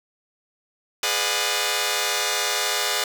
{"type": "chord", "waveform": "5% pulse", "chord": "G# diminished seventh", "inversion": "none", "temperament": "just", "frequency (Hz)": [415.3, 498.4, 598, 717.6], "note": ["G#4", "B4", "D5", "F5"], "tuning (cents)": [0, 16, 31, 47], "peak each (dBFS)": -16, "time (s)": [1.03, 3.04], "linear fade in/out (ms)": 2, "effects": []}